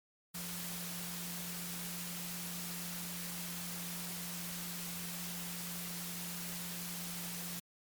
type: tone in noise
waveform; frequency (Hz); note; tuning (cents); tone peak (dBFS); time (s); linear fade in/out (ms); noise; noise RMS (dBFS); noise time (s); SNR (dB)
sine; 174.61; F3; 0; -45; 0.34-7.6; 10; white; -43; 0.34-7.6; -5
effects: MP3 96 kbps